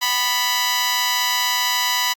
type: tone with amplitude modulation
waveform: 10% pulse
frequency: 987.8 Hz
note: B5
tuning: in tune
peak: -6 dBFS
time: 0.01-2.14 s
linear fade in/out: 20 ms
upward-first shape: sine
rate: 235 Hz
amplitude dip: 70%
effects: Opus 48 kbps